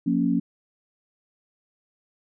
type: chord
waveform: sine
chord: Bb minor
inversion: second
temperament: equal with one note detuned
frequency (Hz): 178.28 / 233.1 / 277.2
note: F3 / Bb3 / Db4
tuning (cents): +36 / 0 / 0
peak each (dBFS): -25 / -24 / -23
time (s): 0.06-0.4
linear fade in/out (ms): 10
effects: none